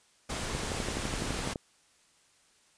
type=noise; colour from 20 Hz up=pink; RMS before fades=-35 dBFS; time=0.29-1.54 s; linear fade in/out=10 ms
type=click train; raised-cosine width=2 ms; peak=-21 dBFS; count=13; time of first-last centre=0.55-1.558 s; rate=11.9 Hz
effects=white hiss -65 dBFS RMS until 2.77 s + resampled to 22050 Hz